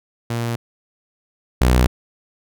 sawtooth tone pair in turn, 117.3 / 62.14 Hz, A#2 / B1, +11 / +11 cents, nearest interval major seventh, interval 1100 cents, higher first, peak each -17 / -8 dBFS, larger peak second, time 0.3-0.56 / 1.61-1.87 s, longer neither, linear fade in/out 5 ms, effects none

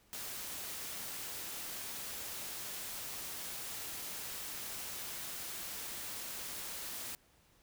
white noise, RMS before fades -43 dBFS, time 0.13-7.15 s, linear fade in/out 0 ms, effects pink hiss -68 dBFS RMS until 7.62 s

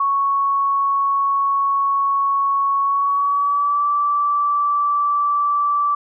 sine tone with pitch glide, 1108.7 to 1162.5 Hz, C#6 to D6, 0 to -18 cents, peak -15 dBFS, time 0-5.95 s, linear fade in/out 5 ms, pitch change +82 cents, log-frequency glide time 2.82-3.86 s, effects none

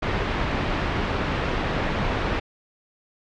pink low-pass noise, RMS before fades -25 dBFS, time 0.02-2.4 s, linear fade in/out 10 ms, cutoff 2700 Hz, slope 12 dB/octave, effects low-pass 5000 Hz 12 dB/octave

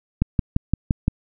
click train, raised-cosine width 5 ms, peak -5 dBFS, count 6, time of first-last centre 0.22-1.081 s, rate 5.81 Hz, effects none

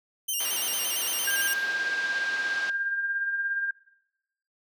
5% pulse tone with vibrato, 2952 Hz, F#7, 5 cents flat, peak -19 dBFS, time 0.28-1.54 s, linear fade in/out 10 ms, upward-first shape square, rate 8.8 Hz, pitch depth 78 cents each way
white low-pass noise, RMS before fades -38 dBFS, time 0.4-2.7 s, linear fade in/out 5 ms, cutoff 4700 Hz, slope 24 dB/octave
sine tone with tremolo, 1600 Hz, G6, 35 cents sharp, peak -24 dBFS, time 1.27-3.71 s, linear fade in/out 5 ms, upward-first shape sine, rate 17 Hz, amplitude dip 45%
effects noise-tail reverb RT60 0.9 s tail -19 dB re dry + high-pass 300 Hz 12 dB/octave

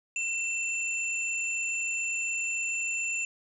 sine tone pair together, 2685 / 7168 Hz, E7 / A8, +31 / +31 cents, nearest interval octave + perfect fourth, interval 1700 cents, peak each -29 / -35 dBFS, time 0.16-3.25 s, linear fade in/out 2 ms, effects none

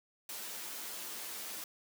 white noise with comb filter, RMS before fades -43 dBFS, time 0.29-1.64 s, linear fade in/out 2 ms, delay 9.1 ms, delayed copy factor +0.6, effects high-pass 200 Hz 12 dB/octave

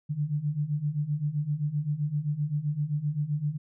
sine beating tone pair, 143.7 / 151.4 Hz, D3 / D#3, -37 / -47 cents, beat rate 7.7 Hz, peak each -31 / -28 dBFS, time 0.09-3.58 s, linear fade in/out 20 ms, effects none

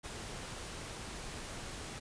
pink noise, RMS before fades -44 dBFS, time 0.03-2 s, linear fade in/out 20 ms, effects resampled to 22050 Hz

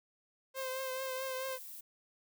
sawtooth tone with vibrato, 523.3 Hz, C5, in tune, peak -33 dBFS, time 0.54-1.59 s, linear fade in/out 50 ms, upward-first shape triangle, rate 4.6 Hz, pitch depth 35 cents each way
violet noise, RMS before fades -48 dBFS, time 0.56-1.81 s, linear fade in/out 10 ms
effects none

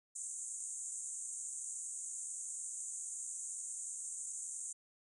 white band-pass noise, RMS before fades -44 dBFS, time 0.15-4.73 s, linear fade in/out 10 ms, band 6600 to 9100 Hz, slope 96 dB/octave, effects none

